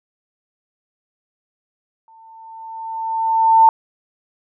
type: tone with exponential growth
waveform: sine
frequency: 897 Hz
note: A5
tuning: 33 cents sharp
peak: -5 dBFS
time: 2.08-3.69 s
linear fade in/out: 1 ms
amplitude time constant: 350 ms
effects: none